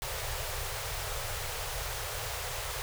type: band-stop noise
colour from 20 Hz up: pink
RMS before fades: -36 dBFS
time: 0.02-2.82 s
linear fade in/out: 0 ms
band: 130 to 420 Hz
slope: 48 dB/octave
effects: none